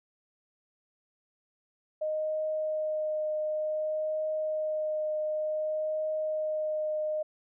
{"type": "tone with vibrato", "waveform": "sine", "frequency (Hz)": 618, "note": "D#5", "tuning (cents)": -12, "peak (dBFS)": -28, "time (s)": [2.01, 7.23], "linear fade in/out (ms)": 10, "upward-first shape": "triangle", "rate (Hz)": 0.55, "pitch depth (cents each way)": 12, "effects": []}